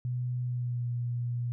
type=tone with pitch glide; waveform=sine; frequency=123.9 to 120.65 Hz; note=B2 to B2; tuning=+6 to -40 cents; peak=-29 dBFS; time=0.05-1.52 s; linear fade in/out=0 ms; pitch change=-46 cents; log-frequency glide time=0.42-0.88 s; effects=none